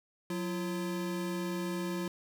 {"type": "tone pair together", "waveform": "square", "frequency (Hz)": [181.8, 341.7], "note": ["F#3", "F4"], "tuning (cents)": [-30, -38], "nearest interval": "major seventh", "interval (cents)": 1092, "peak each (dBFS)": [-36, -37], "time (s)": [0.3, 2.08], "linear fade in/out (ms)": 2, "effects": []}